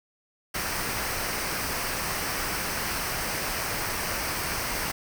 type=noise with comb filter; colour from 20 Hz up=pink; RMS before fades=-30 dBFS; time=0.54-4.92 s; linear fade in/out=10 ms; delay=0.28 ms; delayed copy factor=-0.5; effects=none